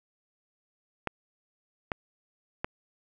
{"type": "clicks", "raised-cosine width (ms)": 0.5, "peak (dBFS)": -14, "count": 3, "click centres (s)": [1.073, 1.918, 2.645], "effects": []}